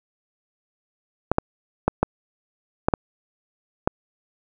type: clicks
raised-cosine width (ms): 1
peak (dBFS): -3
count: 7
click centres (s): 1.316 / 1.384 / 1.88 / 2.03 / 2.885 / 2.938 / 3.875
effects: none

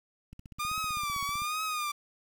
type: click train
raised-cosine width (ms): 5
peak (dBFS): -34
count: 18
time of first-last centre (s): 0.33-1.42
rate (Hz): 15.6
type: tone with vibrato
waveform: sawtooth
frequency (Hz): 1197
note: D6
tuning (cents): +33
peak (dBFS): -27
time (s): 0.59-1.92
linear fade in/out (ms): 10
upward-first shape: triangle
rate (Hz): 1.2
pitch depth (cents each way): 120
effects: 9-bit

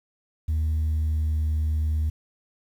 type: tone with pitch glide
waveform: sine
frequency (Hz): 78.2 to 77.39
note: D#2 to D#2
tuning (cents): +9 to -9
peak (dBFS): -19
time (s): 0.48-2.1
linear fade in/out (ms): 10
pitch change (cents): -18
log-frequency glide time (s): 0.7-1.46
effects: tanh soft clip ceiling -20 dBFS + 9-bit

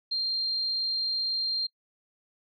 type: tone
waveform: sine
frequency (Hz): 4186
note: C8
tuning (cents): 0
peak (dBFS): -26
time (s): 0.11-1.67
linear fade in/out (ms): 10
effects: noise-tail reverb RT60 0.1 s tail -25 dB re dry

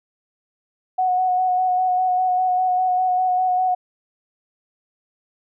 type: tone with vibrato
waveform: sine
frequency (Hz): 736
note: F#5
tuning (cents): -9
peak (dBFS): -16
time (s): 0.98-3.75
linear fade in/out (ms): 10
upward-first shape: square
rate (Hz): 5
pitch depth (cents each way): 16
effects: none

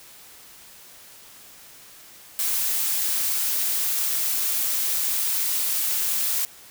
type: noise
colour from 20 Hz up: blue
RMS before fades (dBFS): -24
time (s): 2.39-6.45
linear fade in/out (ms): 0
effects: white hiss -47 dBFS RMS until 6.7 s

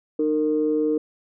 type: tone pair together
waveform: sine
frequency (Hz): 305.3 / 460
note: D#4 / A#4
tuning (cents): -33 / -23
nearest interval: perfect fifth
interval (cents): 710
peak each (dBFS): -21 / -21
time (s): 0.19-0.98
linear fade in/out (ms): 5
effects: tanh soft clip ceiling -11 dBFS

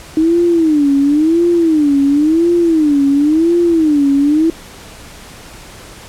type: tone with vibrato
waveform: sine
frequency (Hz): 310.2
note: D#4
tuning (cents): -5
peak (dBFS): -8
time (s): 0.17-4.5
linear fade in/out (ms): 2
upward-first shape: sine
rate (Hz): 0.95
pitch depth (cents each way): 190
effects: pink hiss -35 dBFS RMS until 6.08 s + low-pass 11000 Hz 12 dB/octave

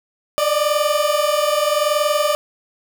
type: tone pair together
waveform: 30% pulse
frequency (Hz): 585.2 / 606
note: D5 / D#5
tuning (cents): -6 / -46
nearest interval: minor second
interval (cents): 60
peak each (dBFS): -16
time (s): 0.38-2.35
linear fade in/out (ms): 0
effects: none

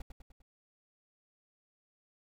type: noise with echo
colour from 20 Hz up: brown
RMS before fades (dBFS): -40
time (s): 0-0.02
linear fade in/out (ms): 5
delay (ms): 100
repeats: 4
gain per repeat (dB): -5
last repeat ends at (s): 0.42
effects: none

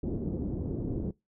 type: low-pass noise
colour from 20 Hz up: white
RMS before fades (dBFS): -33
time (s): 0.03-1.11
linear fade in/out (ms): 5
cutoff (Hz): 350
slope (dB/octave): 24
effects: noise-tail reverb RT60 0.2 s tail -22 dB re dry

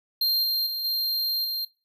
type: tone with level steps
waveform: square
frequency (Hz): 4186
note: C8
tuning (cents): 0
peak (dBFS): -21 / -23 / -28 / -24 / -27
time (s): 0.21-1.65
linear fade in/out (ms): 5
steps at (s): 0.43 / 0.66 / 0.84 / 1.44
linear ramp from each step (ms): 10
effects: noise-tail reverb RT60 0.3 s tail -21 dB re dry

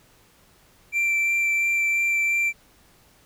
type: tone with vibrato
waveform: triangle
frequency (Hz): 2349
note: D7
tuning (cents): 0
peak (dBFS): -18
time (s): 0.92-2.53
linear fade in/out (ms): 50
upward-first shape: sine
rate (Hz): 2.9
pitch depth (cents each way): 8
effects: pink hiss -57 dBFS RMS until 3.25 s

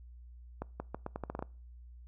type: accelerating click train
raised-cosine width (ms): 1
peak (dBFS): -23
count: 10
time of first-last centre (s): 0.62-1.425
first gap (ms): 180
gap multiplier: 0.81
effects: noise-tail reverb RT60 0.4 s tail -24 dB re dry + added 60 Hz sine -49 dBFS peak until 2.07 s

